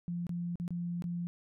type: tone with dropouts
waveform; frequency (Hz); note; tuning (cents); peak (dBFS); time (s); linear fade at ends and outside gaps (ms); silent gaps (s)
sine; 173.3; F3; -13; -33; 0.08-1.27; 0; 0.268-0.293 / 0.556-0.599 / 0.679-0.706 / 1.022-1.041
effects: none